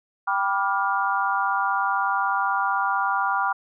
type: chord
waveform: sine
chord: G dominant seventh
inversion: none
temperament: just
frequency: 784 / 980 / 1176 / 1411.2 Hz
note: G5 / B5 / D6 / F6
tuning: 0 / -14 / +2 / +18 cents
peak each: -26 dBFS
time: 0.27-3.53 s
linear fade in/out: 10 ms
effects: none